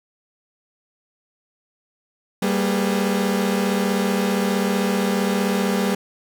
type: tone cluster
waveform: 40% pulse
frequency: 195.5 / 230.9 / 412.3 / 498.5 Hz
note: G3 / A#3 / G#4 / B4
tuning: -4 / -16 / -13 / +16 cents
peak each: -20 / -25 / -26 / -27 dBFS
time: 2.42-5.95 s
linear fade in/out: 5 ms
effects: none